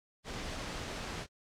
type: noise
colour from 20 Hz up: pink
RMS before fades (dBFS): -40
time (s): 0.24-1.27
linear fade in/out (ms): 50
effects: low-pass 6000 Hz 12 dB/octave + AAC 64 kbps